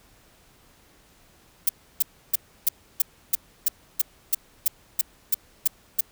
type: noise bursts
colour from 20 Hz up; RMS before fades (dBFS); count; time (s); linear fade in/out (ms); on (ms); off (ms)
violet; -19; 14; 1.67-6.008; 5; 22; 310
effects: pink hiss -57 dBFS RMS until 6.11 s